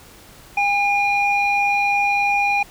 sine tone pair together, 809.6 / 2426 Hz, G#5 / D#7, -44 / -44 cents, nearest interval octave + perfect fifth, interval 1900 cents, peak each -17 dBFS, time 0.57-2.63 s, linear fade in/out 5 ms, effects tanh soft clip ceiling -11 dBFS + pink hiss -45 dBFS RMS until 2.7 s

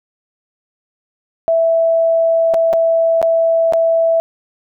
sine tone with dropouts, 659.3 Hz, E5, in tune, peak -10 dBFS, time 1.48-4.2 s, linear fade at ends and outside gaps 0 ms, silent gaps 2.538-2.543 / 2.73-2.735 / 3.216-3.227 / 3.724-3.735 s, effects none

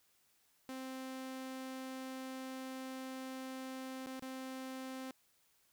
sawtooth tone with dropouts, 261.6 Hz, C4, in tune, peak -39 dBFS, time 0.69-5.11 s, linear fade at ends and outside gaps 0 ms, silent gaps 4.062-4.07 / 4.195-4.224 s, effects white hiss -73 dBFS RMS until 5.72 s

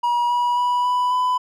triangle tone with pitch steps, 960 / 970 / 980.2 / 990.4 / 1000.8 Hz, B5 / B5 / B5 / B5 / B5, -49 / -31 / -13 / +5 / +23 cents, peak -15 dBFS, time 0.03-1.38 s, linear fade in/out 10 ms, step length 270 ms, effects none

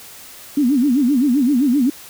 sine tone with vibrato, 265 Hz, C4, 22 cents sharp, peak -12 dBFS, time 0.57-1.9 s, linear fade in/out 5 ms, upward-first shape sine, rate 7.7 Hz, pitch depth 210 cents each way, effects white hiss -39 dBFS RMS until 2.09 s

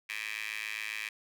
15% pulse tone with high-pass filter, 107.4 Hz, A2, 41 cents flat, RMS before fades -38 dBFS, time 0.09-1.09 s, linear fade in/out 5 ms, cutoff 2200 Hz, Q 6.9, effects none

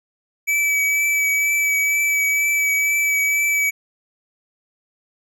square tone with vibrato, 2295 Hz, D7, 40 cents flat, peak -17 dBFS, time 0.47-3.71 s, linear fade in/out 20 ms, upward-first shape triangle, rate 2.1 Hz, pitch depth 20 cents each way, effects none

